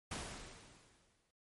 pink noise with exponential decay, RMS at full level -41 dBFS, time 0.11-1.31 s, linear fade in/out 5 ms, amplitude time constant 260 ms, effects MP3 48 kbps

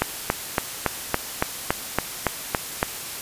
click train, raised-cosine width 0.5 ms, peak -3 dBFS, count 11, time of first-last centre 0.02-2.829 s, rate 3.56 Hz, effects white hiss -33 dBFS RMS until 3.21 s + resampled to 32000 Hz

